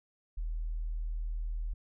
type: tone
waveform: sine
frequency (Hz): 39.94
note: D#1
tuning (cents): +46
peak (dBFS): -32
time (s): 0.37-1.74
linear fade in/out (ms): 10
effects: none